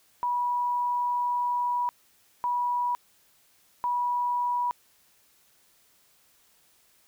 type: tone bursts at uneven times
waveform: sine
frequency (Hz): 974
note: B5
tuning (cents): -24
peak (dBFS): -24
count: 3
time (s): 0.23-1.89 / 2.44-2.95 / 3.84-4.71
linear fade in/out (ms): 0
effects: white hiss -63 dBFS RMS until 7.07 s